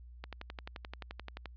click train, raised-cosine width 0.3 ms, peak -26 dBFS, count 15, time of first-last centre 0.24-1.457 s, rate 11.5 Hz, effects added 60 Hz sine -49 dBFS peak until 1.56 s + resampled to 11025 Hz

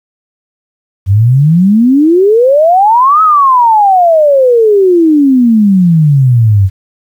sine exponential two-way sweep, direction up then down, 92.5 to 1300 to 92.5 Hz, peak -3 dBFS, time 1.06-6.7 s, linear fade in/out 50 ms, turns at 3.22 s, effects 7-bit

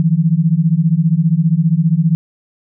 sine beating tone pair, 156.1 / 171.1 Hz, D#3 / F3, +6 / -35 cents, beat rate 15 Hz, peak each -13 dBFS, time 0-2.15 s, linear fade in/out 0 ms, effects none

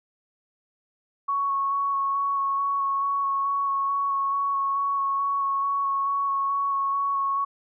sine tone with vibrato, 1108.7 Hz, C#6, in tune, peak -22 dBFS, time 1.28-7.45 s, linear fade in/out 10 ms, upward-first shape square, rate 2.3 Hz, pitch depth 10 cents each way, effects none

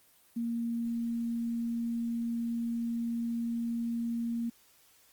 sine tone with quantisation, 233.1 Hz, A#3, in tune, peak -30 dBFS, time 0.36-4.5 s, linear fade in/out 10 ms, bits 10, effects white hiss -63 dBFS RMS until 5.12 s + Opus 24 kbps

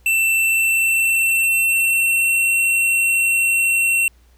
square tone with pitch glide, 2677 to 2718 Hz, E7 to F7, +26 to -48 cents, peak -15 dBFS, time 0.06-4.08 s, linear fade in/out 2 ms, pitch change +26 cents, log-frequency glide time 0.38-2.52 s, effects added 60 Hz sine -49 dBFS peak until 4.37 s + pink hiss -59 dBFS RMS until 4.37 s

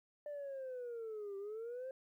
sine linear two-way sweep, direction down then up, 594 to 390 to 532 Hz, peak -40 dBFS, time 0.26-1.91 s, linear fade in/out 2 ms, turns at 1.37 s, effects tanh soft clip ceiling -40 dBFS + 13-bit

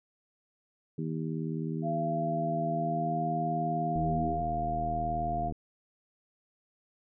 harmonic tone, 79.7 Hz, D#2, 42 cents sharp, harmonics 2 / 3 / 4 / 5, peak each -33 / -37 / -39 / -41 dBFS, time 0.98-4.41 s, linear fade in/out 5 ms
sine tone with pitch glide, 680 to 700.3 Hz, F5 to F5, -46 to +5 cents, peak -30 dBFS, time 1.82-5.52 s, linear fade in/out 50 ms, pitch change +51 cents, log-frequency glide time 2.68-3.2 s
click train, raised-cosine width 3 ms, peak -25 dBFS, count 124, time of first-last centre 3.96-5.523 s, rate 78.7 Hz
effects none

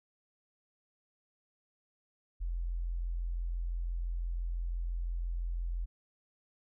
sine tone, 42.95 Hz, F1, 28 cents flat, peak -32 dBFS, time 2.4-5.86 s, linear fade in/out 20 ms, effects none

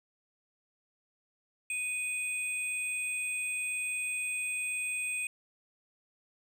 sine tone pair together, 2489 / 8372 Hz, D#7 / C9, 0 / 0 cents, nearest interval octave + major sixth, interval 2100 cents, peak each -31 / -35 dBFS, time 1.7-5.27 s, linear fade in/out 2 ms, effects tanh soft clip ceiling -28 dBFS + 11-bit

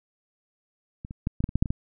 clicks, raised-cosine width 5 ms, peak -24 / -24 / -13 / -17 / -11 / -23 / -10 / -7 / -19 / -13 dBFS, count 10, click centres 1.049 / 1.109 / 1.271 / 1.405 / 1.441 / 1.491 / 1.556 / 1.625 / 1.658 / 1.705 s, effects none

